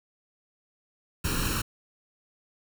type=noise with comb filter; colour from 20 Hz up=pink; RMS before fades=-28 dBFS; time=1.24-1.62 s; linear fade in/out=10 ms; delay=0.72 ms; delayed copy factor=+0.8; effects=none